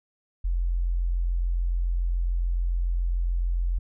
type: tone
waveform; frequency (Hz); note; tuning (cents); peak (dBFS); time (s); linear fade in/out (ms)
sine; 43.51; F1; -6; -22; 0.44-3.79; 10
effects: none